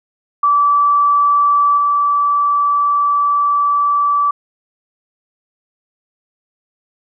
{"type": "tone with level steps", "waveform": "sine", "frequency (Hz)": 1157, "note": "D6", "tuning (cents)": -26, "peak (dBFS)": [-9, -11], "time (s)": [0.43, 4.31], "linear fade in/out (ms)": 5, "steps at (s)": 1.77, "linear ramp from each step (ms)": 10, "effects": []}